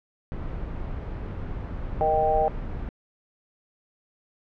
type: noise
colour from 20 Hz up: brown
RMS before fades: -32 dBFS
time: 0.32-2.89 s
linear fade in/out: 0 ms
type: chord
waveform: sine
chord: Eb major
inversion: second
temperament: equal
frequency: 466.2 / 622.3 / 784 Hz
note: Bb4 / Eb5 / G5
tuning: 0 / 0 / 0 cents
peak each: -27 / -24 / -22 dBFS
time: 2.01-2.48 s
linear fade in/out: 0 ms
effects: low-pass 2000 Hz 12 dB/octave